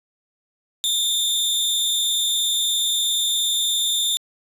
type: tone with amplitude modulation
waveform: sawtooth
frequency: 3588 Hz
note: A7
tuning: 33 cents sharp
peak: -13 dBFS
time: 0.84-4.17 s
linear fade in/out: 0 ms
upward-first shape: sine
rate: 237 Hz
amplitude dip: 60%
effects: resampled to 32000 Hz